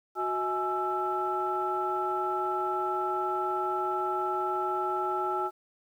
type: tone cluster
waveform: sine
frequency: 368.3 / 638 / 841 / 1328 Hz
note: F#4 / D#5 / G#5 / E6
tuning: -8 / +43 / +22 / +12 cents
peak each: -32 / -39 / -31 / -31 dBFS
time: 0.15-5.51 s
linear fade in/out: 50 ms
effects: tanh soft clip ceiling -17 dBFS + 10-bit